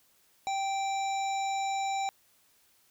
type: harmonic tone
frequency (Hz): 782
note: G5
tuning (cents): -4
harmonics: 1 / 3 / 5 / 7 / 9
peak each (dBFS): -29 / -40 / -42 / -51 / -44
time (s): 0.47-2.09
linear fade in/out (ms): 0
effects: white hiss -66 dBFS RMS until 2.9 s